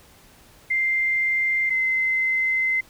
sine tone pair in turn, 2093 / 2063 Hz, C7 / C7, 0 / -25 cents, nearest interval unison, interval 25 cents, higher first, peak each -19 / -19 dBFS, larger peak neither, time 0.7-1.7 / 1.7-2.81 s, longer second, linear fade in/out 10 ms, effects pink hiss -52 dBFS RMS until 2.89 s

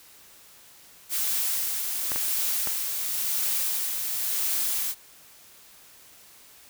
blue noise with tremolo, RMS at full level -26 dBFS, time 1.09-4.95 s, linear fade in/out 50 ms, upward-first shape sine, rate 0.94 Hz, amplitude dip 35%
clicks, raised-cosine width 0.5 ms, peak -17 dBFS, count 3, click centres 2.118 / 2.16 / 2.673 s
effects white hiss -52 dBFS RMS until 6.69 s

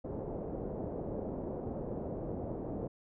white low-pass noise, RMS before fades -39 dBFS, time 0.04-2.88 s, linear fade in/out 10 ms, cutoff 570 Hz, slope 24 dB/octave, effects none

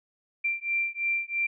sine beating tone pair, 2360 / 2363 Hz, D7 / D7, +8 / +10 cents, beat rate 3 Hz, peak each -29 dBFS, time 0.44-1.47 s, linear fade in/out 10 ms, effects none

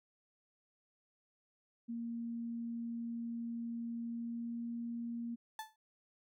sine tone with pitch glide, 233.1 to 234.6 Hz, A#3 to A#3, 0 to +11 cents, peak -38 dBFS, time 1.88-5.36 s, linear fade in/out 20 ms, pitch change +11 cents, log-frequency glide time 4.04-4.67 s
35% pulse tone with exponential decay, 874 Hz, A5, 12 cents flat, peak -36 dBFS, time 5.59-5.76 s, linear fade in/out 2 ms, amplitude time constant 35 ms
effects none

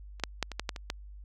clicks, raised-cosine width 0.2 ms, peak -29 / -10 / -11 / -21 / -14 / -13 / -22 / -14 dBFS, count 8, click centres 0.198 / 0.237 / 0.427 / 0.517 / 0.596 / 0.692 / 0.762 / 0.901 s, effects added 50 Hz sine -44 dBFS peak until 1.24 s

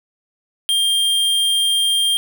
square tone, 3197 Hz, G7, 33 cents sharp, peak -15 dBFS, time 0.69-2.17 s, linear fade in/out 0 ms, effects none

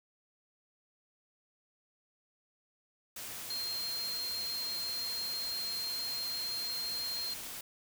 sine tone in noise, 4198 Hz, C8, 5 cents sharp, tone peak -35 dBFS, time 3.5-7.34 s, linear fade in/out 5 ms, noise white, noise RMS -43 dBFS, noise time 3.16-7.61 s, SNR +5 dB, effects none

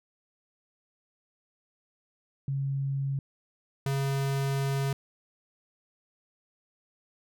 sine / square tone pair in turn, 137.4 / 137.4 Hz, C#3 / C#3, -15 / -15 cents, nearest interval unison, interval 0 cents, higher neither, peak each -27 dBFS, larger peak neither, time 2.48-3.19 / 3.86-4.93 s, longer second, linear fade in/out 2 ms, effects none

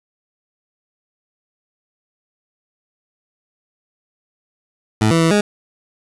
20% pulse tone with pitch steps, 108.5 / 165.1 / 163.9 / 207 Hz, A2 / E3 / E3 / G#3, -24 / +3 / -10 / -5 cents, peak -7 dBFS, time 5.01-5.41 s, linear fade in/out 5 ms, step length 100 ms, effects resampled to 24000 Hz + 7-bit

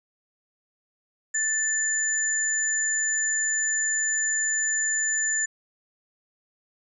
sine tone pair together, 1760 / 7053 Hz, A6 / A8, 0 / +3 cents, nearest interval 2 octaves, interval 2403 cents, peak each -27 / -24 dBFS, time 1.34-5.46 s, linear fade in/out 10 ms, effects none

